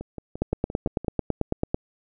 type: two click trains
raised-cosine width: 2 ms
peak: -9 / -21 dBFS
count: 13 / 7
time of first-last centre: 0.42-1.745 / 0.01-1.046 s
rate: 9.06 / 5.79 Hz
effects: none